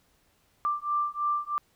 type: beating tone pair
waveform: sine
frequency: 1179 / 1182.1 Hz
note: D6 / D6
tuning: +6 / +11 cents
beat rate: 3.1 Hz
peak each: -29 dBFS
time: 0.65-1.58 s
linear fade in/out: 0 ms
effects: pink hiss -67 dBFS RMS until 1.75 s